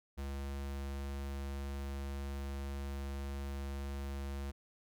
square tone, 69.3 Hz, C#2, in tune, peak -39 dBFS, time 0.17-4.52 s, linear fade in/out 20 ms, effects none

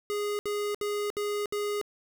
square tone bursts, 413.3 Hz, G#4, 8 cents flat, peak -29 dBFS, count 5, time 0.1-1.814 s, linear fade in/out 0 ms, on 290 ms, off 66 ms, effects none

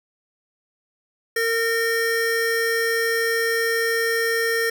square tone pair together, 458.2 / 1831.5 Hz, A#4 / A#6, -30 / -31 cents, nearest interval 2 octaves, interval 2399 cents, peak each -23 dBFS, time 1.36-4.7 s, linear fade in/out 5 ms, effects none

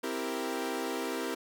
sawtooth chord, C dominant seventh, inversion none, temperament equal, 261.6 / 329.6 / 392 / 466.2 Hz, C4 / E4 / G4 / Bb4, 0 / 0 / 0 / 0 cents, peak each -34 dBFS, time 0.03-1.35 s, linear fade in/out 10 ms, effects none

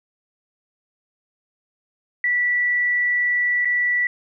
sine tone with dropouts, 1958 Hz, B6, 15 cents flat, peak -17 dBFS, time 2.24-4.07 s, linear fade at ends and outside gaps 2 ms, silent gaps 3.648-3.654 s, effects none

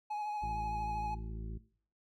triangle tone with vibrato, 840 Hz, G#5, 19 cents sharp, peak -33 dBFS, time 0.1-1.15 s, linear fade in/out 10 ms, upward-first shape sine, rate 13 Hz, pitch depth 22 cents each way
harmonic tone, 54.7 Hz, A1, 9 cents flat, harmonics 1 / 2 / 3 / 4 / 6 / 7, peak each -40 / -46 / -50 / -52 / -56 / -57 dBFS, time 0.42-1.58 s, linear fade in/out 10 ms
effects noise-tail reverb RT60 0.5 s tail -18 dB re dry

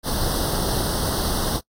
pink noise with comb filter, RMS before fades -23 dBFS, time 0.03-1.61 s, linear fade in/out 50 ms, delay 0.21 ms, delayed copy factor +1, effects noise-tail reverb RT60 0.1 s tail -25 dB re dry + AAC 64 kbps

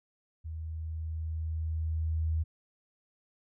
sine tone with level ramp, 79.9 Hz, D#2, 47 cents sharp, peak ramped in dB -36 to -26 dBFS, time 0.44-2.44 s, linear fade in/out 20 ms, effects none

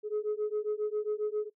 sine beating tone pair, 419.7 / 427.1 Hz, G#4 / G#4, +18 / +48 cents, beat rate 7.4 Hz, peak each -31 dBFS, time 0.03-1.5 s, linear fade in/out 50 ms, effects noise-tail reverb RT60 0.1 s tail -21 dB re dry + tanh soft clip ceiling -25 dBFS

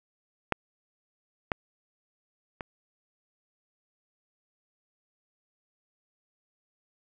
clicks, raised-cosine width 0.5 ms, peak -9 / -11 / -20 dBFS, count 3, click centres 0.523 / 1.518 / 2.608 s, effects none

